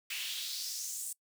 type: noise with high-pass filter sweep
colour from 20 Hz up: pink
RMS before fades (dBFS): -39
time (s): 0.1-1.13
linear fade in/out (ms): 5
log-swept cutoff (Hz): 2500 to 8700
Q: 2.9
effects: noise-tail reverb RT60 0.1 s tail -23 dB re dry